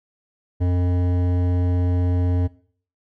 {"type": "tone with hard clipping", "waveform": "sine", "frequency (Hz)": 89.2, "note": "F2", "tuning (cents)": 37, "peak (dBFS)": -19, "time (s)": [0.6, 2.48], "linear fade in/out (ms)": 20, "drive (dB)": 13, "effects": ["noise-tail reverb RT60 0.5 s tail -19 dB re dry"]}